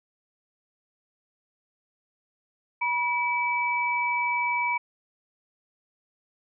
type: tone pair together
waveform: sine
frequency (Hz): 967 / 2300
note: B5 / D7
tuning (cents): -37 / -37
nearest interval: octave + minor third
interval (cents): 1500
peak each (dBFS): -26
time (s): 2.81-4.78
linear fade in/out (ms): 10
effects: none